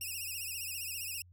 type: tone with vibrato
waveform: 5% pulse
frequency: 2655 Hz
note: E7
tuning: 12 cents sharp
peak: -29 dBFS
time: 0.01-1.22 s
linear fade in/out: 2 ms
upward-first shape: triangle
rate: 15 Hz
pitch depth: 140 cents each way
effects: added 89 Hz sine -56 dBFS peak until 1.32 s